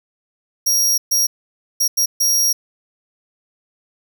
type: tone bursts at uneven times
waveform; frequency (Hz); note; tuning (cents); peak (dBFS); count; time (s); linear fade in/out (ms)
sawtooth; 5640; F8; +16; -11; 5; 0.66-0.98 / 1.11-1.27 / 1.8-1.88 / 1.97-2.06 / 2.2-2.53; 10
effects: none